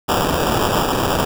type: noise with sample-and-hold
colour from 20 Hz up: blue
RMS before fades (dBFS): -18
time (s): 0.08-1.25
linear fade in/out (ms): 10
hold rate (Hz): 2100
effects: none